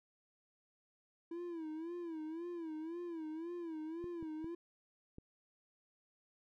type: tone with vibrato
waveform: triangle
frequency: 329.6 Hz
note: E4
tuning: in tune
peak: -39 dBFS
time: 1.31-4.55 s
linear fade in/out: 5 ms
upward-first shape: sine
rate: 1.9 Hz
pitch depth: 110 cents each way
type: clicks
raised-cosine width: 3 ms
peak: -37 dBFS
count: 4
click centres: 4.042 / 4.227 / 4.444 / 5.184 s
effects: none